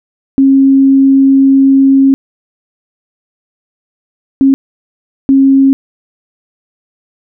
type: tone bursts at uneven times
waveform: sine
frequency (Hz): 270.8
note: C#4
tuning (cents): -40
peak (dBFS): -3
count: 3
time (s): 0.38-2.14 / 4.41-4.54 / 5.29-5.73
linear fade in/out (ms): 0
effects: none